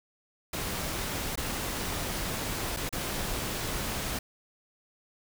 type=noise with dropouts; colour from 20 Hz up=pink; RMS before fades=-33 dBFS; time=0.53-4.19 s; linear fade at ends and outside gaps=5 ms; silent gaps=1.357-1.374 / 2.765-2.769 / 2.892-2.926 s; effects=none